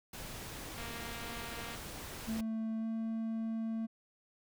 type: noise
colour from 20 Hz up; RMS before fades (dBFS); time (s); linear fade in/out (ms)
pink; -45; 0.13-2.41; 5
type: click train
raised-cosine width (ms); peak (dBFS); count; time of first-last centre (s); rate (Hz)
0.3; -30; 227; 0.78-1.75; 233
type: tone with pitch glide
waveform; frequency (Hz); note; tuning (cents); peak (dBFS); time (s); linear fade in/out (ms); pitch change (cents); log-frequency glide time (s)
triangle; 222.2 to 224.3; A3 to A3; +17 to +34; -32; 2.27-3.87; 20; +17; 2.79-2.86
effects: none